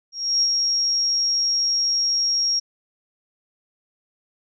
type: tone with ADSR envelope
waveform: sine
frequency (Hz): 5588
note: F8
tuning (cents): 0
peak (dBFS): -15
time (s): 0.12-2.6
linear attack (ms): 300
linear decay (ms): 51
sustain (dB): -3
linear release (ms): 15
effects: none